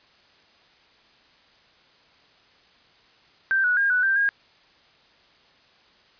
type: tone with pitch steps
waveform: sine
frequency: 1566 / 1468 / 1615 / 1484 / 1572 / 1627 Hz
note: G6 / F#6 / G#6 / F#6 / G6 / G#6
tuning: -2 / -14 / -49 / +5 / +4 / -36 cents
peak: -18 dBFS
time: 3.51-4.29 s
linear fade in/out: 0 ms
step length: 130 ms
effects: white hiss -57 dBFS RMS until 6.19 s + resampled to 11025 Hz